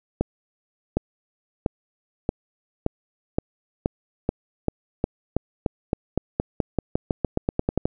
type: accelerating click train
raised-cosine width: 2 ms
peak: -7 dBFS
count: 26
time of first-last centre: 0.21-7.855 s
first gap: 760 ms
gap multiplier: 0.91
effects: none